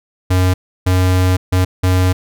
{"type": "tone bursts at uneven times", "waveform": "square", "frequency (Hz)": 92, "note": "F#2", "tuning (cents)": -9, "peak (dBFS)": -11, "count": 4, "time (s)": [[0.3, 0.54], [0.86, 1.37], [1.52, 1.65], [1.83, 2.13]], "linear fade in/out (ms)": 10, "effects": []}